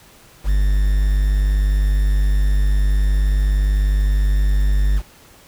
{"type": "tone with quantisation", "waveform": "triangle", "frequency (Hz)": 49.77, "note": "G1", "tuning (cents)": 27, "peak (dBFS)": -11, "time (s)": [0.44, 5.02], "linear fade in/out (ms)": 50, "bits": 6, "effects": ["pink hiss -47 dBFS RMS until 5.47 s"]}